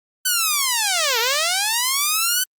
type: linear two-way sweep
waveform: 5% pulse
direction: down then up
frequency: 1524 to 440 to 1524 Hz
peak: -6 dBFS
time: 0.25-2.44 s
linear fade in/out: 10 ms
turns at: 1.19 s
effects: Opus 32 kbps